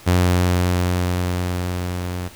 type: tone with level ramp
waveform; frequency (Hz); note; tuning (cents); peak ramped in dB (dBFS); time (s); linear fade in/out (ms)
sawtooth; 89.6; F2; +45; -9 to -21; 0.06-2.29; 20
effects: pink hiss -43 dBFS RMS until 2.35 s